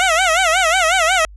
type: tone with vibrato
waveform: 15% pulse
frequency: 698.5 Hz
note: F5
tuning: in tune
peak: -6 dBFS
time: 0-1.25 s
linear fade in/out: 0 ms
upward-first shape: sine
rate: 5.5 Hz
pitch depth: 170 cents each way
effects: added 50 Hz sine -36 dBFS peak until 1.36 s + resampled to 24000 Hz